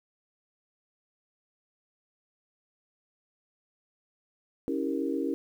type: chord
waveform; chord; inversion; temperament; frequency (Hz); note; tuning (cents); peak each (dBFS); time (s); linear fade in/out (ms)
sine; C# diminished seventh; none; equal with one note detuned; 277.2 / 324.7 / 392 / 466.2; C#4 / E4 / G4 / Bb4; 0 / -26 / 0 / 0; -31 / -32 / -35 / -35; 4.68-5.34; 0
effects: 10-bit